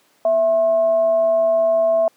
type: tone with frequency modulation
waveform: sine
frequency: 659.3 Hz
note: E5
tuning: in tune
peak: -13 dBFS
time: 0.25-2.08 s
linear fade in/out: 2 ms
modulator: 413 Hz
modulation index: 0.22
effects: pink hiss -58 dBFS RMS until 2.16 s + high-pass 300 Hz 12 dB/octave